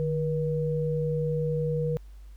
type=tone pair together; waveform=sine; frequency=151.8 / 480.8 Hz; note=D#3 / B4; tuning=-42 / -46 cents; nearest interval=octave + minor sixth; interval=1996 cents; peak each=-27 / -28 dBFS; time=0-1.97 s; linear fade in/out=0 ms; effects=added 50 Hz sine -43 dBFS peak until 2.36 s + pink hiss -65 dBFS RMS until 2.36 s